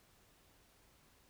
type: silence
effects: pink hiss -68 dBFS RMS until 1.29 s